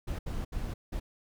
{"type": "noise bursts at uneven times", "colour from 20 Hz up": "brown", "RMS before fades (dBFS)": -34, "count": 4, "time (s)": [[0.07, 0.19], [0.26, 0.45], [0.52, 0.74], [0.92, 1]], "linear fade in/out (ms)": 10, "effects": []}